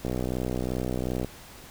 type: click train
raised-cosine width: 2 ms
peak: -16 dBFS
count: 76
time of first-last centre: 0.05-1.246 s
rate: 62.7 Hz
effects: pink hiss -47 dBFS RMS until 1.7 s